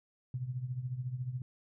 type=tone with tremolo; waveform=sine; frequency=126.2 Hz; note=B2; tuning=38 cents sharp; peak=-31 dBFS; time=0.34-1.42 s; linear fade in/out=2 ms; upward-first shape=triangle; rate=14 Hz; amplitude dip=80%; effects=none